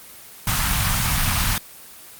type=band-stop noise; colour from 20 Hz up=pink; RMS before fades=-20 dBFS; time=0.47-1.58 s; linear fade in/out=2 ms; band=190 to 870 Hz; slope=24 dB/octave; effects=white hiss -42 dBFS RMS until 2.19 s + Opus 24 kbps